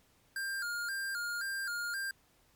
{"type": "tone with vibrato", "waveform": "square", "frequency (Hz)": 1501, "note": "F#6", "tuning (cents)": 24, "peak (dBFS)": -35, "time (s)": [0.36, 2.11], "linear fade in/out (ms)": 2, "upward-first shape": "square", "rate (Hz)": 1.9, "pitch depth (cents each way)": 100, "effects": ["pink hiss -68 dBFS RMS until 2.55 s", "MP3 96 kbps"]}